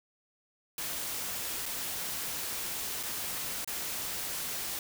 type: noise with dropouts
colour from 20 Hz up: white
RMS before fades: -36 dBFS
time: 0.78-4.79 s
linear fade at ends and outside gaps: 2 ms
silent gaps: 1.657-1.661 / 3.03-3.034 / 3.646-3.675 s
effects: none